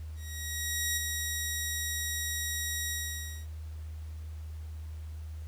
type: tone with ADSR envelope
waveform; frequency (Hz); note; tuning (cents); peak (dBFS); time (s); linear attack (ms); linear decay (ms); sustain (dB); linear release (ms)
10% pulse; 1900; A#6; +33; -19; 0.15-3.47; 820; 11; -4; 560
effects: added 78 Hz sine -38 dBFS peak until 5.47 s + pink hiss -60 dBFS RMS until 5.47 s